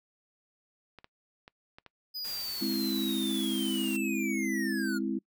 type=clicks; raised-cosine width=0.3 ms; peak=-32 dBFS; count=7; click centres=0.987 / 1.044 / 1.479 / 1.785 / 1.863 / 2.633 / 2.723 s
type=linear sweep; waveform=square; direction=down; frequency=5000 to 1400 Hz; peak=-35 dBFS; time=2.14-4.99 s; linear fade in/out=20 ms
type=noise; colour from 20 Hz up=white; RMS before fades=-43 dBFS; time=2.24-3.97 s; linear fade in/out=10 ms
type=chord; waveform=sine; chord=Ab augmented; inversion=none; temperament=equal; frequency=207.7 / 261.6 / 329.6 Hz; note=Ab3 / C4 / E4; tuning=0 / 0 / 0 cents; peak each=-33 dBFS; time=2.61-5.19 s; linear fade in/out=10 ms
effects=noise-tail reverb RT60 0.1 s tail -23 dB re dry